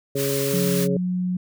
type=high-pass noise; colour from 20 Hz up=white; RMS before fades=-29 dBFS; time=0.15-0.88 s; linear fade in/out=50 ms; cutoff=960 Hz; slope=48 dB/octave
type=harmonic tone; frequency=138.59 Hz; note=C#3; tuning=in tune; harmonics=1 / 2 / 3 / 4; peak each=-28 / -30 / -24 / -29 dBFS; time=0.15-0.97 s; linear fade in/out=5 ms
type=tone with pitch glide; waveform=sine; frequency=179.4 to 181.48 Hz; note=F3 to F#3; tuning=+47 to -33 cents; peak=-21 dBFS; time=0.53-1.37 s; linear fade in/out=5 ms; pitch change=+20 cents; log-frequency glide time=0.78-1.09 s
effects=none